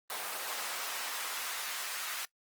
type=noise with high-pass filter sweep; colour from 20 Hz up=pink; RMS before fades=-38 dBFS; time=0.1-2.25 s; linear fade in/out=0 ms; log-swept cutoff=760 to 1400 Hz; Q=0.97; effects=noise-tail reverb RT60 0.1 s tail -21 dB re dry + Opus 24 kbps